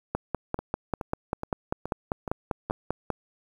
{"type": "two click trains", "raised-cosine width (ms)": 1, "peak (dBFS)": [-12, -18], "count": [16, 6], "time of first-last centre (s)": [[0.15, 3.103], [0.59, 2.7]], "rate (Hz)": [5.08, 2.37], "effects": ["8-bit"]}